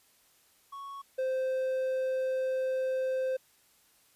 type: tone pair in turn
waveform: triangle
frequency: 1108.7 / 520.7 Hz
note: C#6 / C5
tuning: 0 / -8 cents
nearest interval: octave + minor second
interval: 1308 cents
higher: first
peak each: -38 / -26 dBFS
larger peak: second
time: 0.72-1.02 / 1.18-3.37 s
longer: second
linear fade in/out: 10 ms
effects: white hiss -65 dBFS RMS until 4.15 s + resampled to 32000 Hz